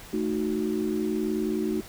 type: chord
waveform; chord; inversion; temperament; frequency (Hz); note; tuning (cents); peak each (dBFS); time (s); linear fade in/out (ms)
sine; D# diminished; second; equal; 220 / 311.1 / 370; A3 / D#4 / F#4; 0 / 0 / 0; -29; 0.13-1.81; 5
effects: pink hiss -45 dBFS RMS until 1.88 s